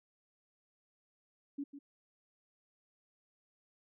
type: tone with echo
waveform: sine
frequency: 282.5 Hz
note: C#4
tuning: 33 cents sharp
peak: -36 dBFS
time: 1.58-1.64 s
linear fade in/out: 10 ms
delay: 150 ms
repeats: 1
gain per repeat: -10 dB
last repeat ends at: 1.79 s
effects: none